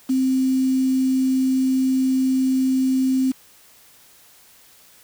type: tone with quantisation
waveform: sine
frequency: 261.6 Hz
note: C4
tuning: in tune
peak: -16 dBFS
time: 0.09-3.32 s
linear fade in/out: 10 ms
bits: 6
effects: white hiss -51 dBFS RMS until 5.03 s